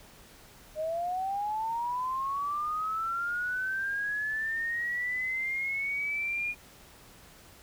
sine linear sweep, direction up, 609 to 2440 Hz, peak -29 dBFS, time 0.75-6.55 s, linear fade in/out 50 ms, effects pink hiss -54 dBFS RMS until 7.62 s

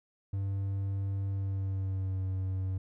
triangle tone with pitch glide, 98 to 94.39 Hz, G2 to F#2, 0 to +35 cents, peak -28 dBFS, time 0.33-2.78 s, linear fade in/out 5 ms, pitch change -65 cents, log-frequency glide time 1.3-2.22 s, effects none

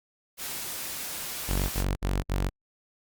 white noise, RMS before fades -35 dBFS, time 0.37-1.85 s, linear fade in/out 50 ms
sawtooth tone bursts, 47.22 Hz, F#1, 36 cents sharp, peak -21 dBFS, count 4, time 1.48-2.497 s, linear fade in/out 20 ms, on 210 ms, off 59 ms
effects Opus 48 kbps

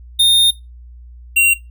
square tone pair in turn, 3660 / 2752 Hz, A#7 / F7, -32 / -26 cents, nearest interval perfect fourth, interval 494 cents, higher first, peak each -9 dBFS, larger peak neither, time 0.19-0.51 / 1.36-1.54 s, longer first, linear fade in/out 10 ms, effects noise-tail reverb RT60 0.2 s tail -17 dB re dry + added 60 Hz sine -35 dBFS peak until 1.7 s

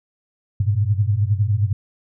sine tone cluster, 99.1 / 108.8 / 121.2 Hz, G2 / A2 / B2, +19 / -19 / -32 cents, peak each -18 / -20 / -27 dBFS, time 0.6-1.73 s, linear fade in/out 5 ms, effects none

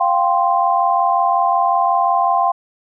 sine chord, F suspended second, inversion none, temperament equal, 698.5 / 784 / 1046.5 Hz, F5 / G5 / C6, 0 / 0 / 0 cents, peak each -17 dBFS, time 0-2.52 s, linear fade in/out 10 ms, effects none

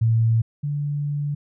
sine tone pair in turn, 113.6 / 145.37 Hz, A#2 / D3, -44 / -17 cents, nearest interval major third, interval 427 cents, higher second, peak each -15 / -22 dBFS, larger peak first, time 0.01-0.42 / 0.63-1.35 s, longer second, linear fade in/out 10 ms, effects none

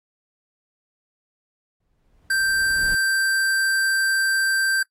brown noise with exponential growth, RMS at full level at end -31 dBFS, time 1.8-2.95 s, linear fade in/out 5 ms, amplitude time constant 250 ms
square tone, 1568 Hz, G6, in tune, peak -19 dBFS, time 2.3-4.83 s, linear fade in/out 5 ms
effects noise-tail reverb RT60 0.1 s tail -25 dB re dry + AAC 48 kbps

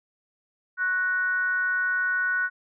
sine tone with frequency modulation, 1480 Hz, F#6, in tune, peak -22 dBFS, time 0.77-2.5 s, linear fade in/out 50 ms, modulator 382 Hz, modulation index 0.39, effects none

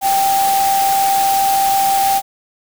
sine tone in noise, 784 Hz, G5, in tune, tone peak -12 dBFS, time 0.01-2.22 s, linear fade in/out 50 ms, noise white, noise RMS -22 dBFS, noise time 0.01-2.22 s, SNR +7 dB, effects none

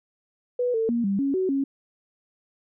sine tone with pitch steps, 492.3 / 448.5 / 235.5 / 197.5 / 276.3 / 375 / 274.3 Hz, B4 / A4 / A#3 / G3 / C#4 / F#4 / C#4, -6 / +33 / +18 / +13 / -6 / +23 / -18 cents, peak -21 dBFS, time 0.59-1.64 s, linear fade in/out 5 ms, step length 150 ms, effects none

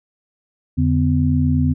sine tone cluster, 84.1 / 144.5 / 253.2 Hz, E2 / D3 / B3, +35 / -28 / +43 cents, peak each -18 dBFS, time 0.77-1.74 s, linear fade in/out 20 ms, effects none

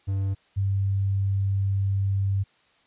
triangle / sine tone pair in turn, 97.4 / 98.08 Hz, G2 / G2, -11 / +1 cents, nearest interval unison, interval 12 cents, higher second, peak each -21 dBFS, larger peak neither, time 0.07-0.35 / 0.56-2.44 s, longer second, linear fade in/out 20 ms, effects white hiss -62 dBFS RMS until 2.86 s + resampled to 8000 Hz

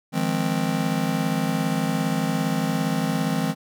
square chord, F minor seventh, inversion third, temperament just, 157.15 / 174.61 / 209.5 / 261.9 Hz, Eb3 / F3 / Ab3 / C4, +18 / 0 / +15 / +2 cents, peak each -28 dBFS, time 0.12-3.55 s, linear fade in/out 50 ms, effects none

